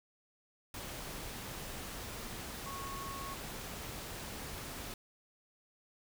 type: tone in noise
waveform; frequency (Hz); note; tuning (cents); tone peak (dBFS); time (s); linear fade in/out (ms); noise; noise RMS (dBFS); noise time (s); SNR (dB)
sine; 1100; C#6; -14; -43; 2.66-3.34; 2; pink; -44; 0.74-4.94; -2
effects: none